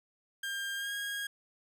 30% pulse tone with pitch glide, 1600 to 1634.6 Hz, G6 to G#6, +35 to -28 cents, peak -32 dBFS, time 0.43-1.27 s, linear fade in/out 5 ms, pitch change +37 cents, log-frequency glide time 0.75-0.93 s, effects none

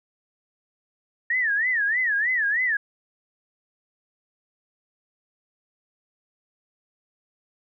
sine tone with vibrato, 1819 Hz, A#6, 43 cents flat, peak -20 dBFS, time 1.3-2.77 s, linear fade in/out 5 ms, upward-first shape sine, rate 3.2 Hz, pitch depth 200 cents each way, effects none

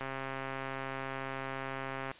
click train, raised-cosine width 0.5 ms, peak -23 dBFS, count 283, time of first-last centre 0.01-2.114 s, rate 134 Hz, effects white hiss -53 dBFS RMS until 2.19 s + resampled to 8000 Hz

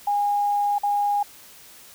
sine tone with dropouts, 818 Hz, G#5, 26 cents flat, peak -19 dBFS, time 0.07-1.23 s, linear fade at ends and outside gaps 5 ms, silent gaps 0.784-0.833 s, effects white hiss -47 dBFS RMS until 1.94 s

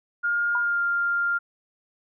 sine tone with pitch glide, 1415 to 1397.9 Hz, F6 to F6, +22 to +1 cents, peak -21 dBFS, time 0.23-1.39 s, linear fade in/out 20 ms, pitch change -21 cents, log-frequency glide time 0.6-0.81 s
sine tone with exponential decay, 979 Hz, B5, 15 cents flat, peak -23 dBFS, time 0.55-0.69 s, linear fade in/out 1 ms, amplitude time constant 29 ms
effects none

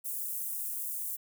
white high-pass noise, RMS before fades -36 dBFS, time 0.04-1.17 s, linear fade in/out 20 ms, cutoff 9200 Hz, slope 24 dB/octave, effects none

